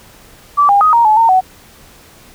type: tone with pitch steps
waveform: sine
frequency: 1159 / 806 / 1253 / 935 / 859 / 912 / 748 Hz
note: D6 / G5 / D#6 / A#5 / A5 / A#5 / F#5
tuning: -23 / +48 / +12 / +5 / -42 / -38 / +19 cents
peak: -6 dBFS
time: 0.57-1.41 s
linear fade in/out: 20 ms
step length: 120 ms
effects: pink hiss -42 dBFS RMS until 2.34 s